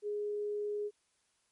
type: tone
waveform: sine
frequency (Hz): 415.3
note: G#4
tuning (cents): 0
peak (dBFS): -33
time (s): 0.02-0.91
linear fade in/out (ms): 50
effects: white hiss -75 dBFS RMS until 1.51 s + MP3 48 kbps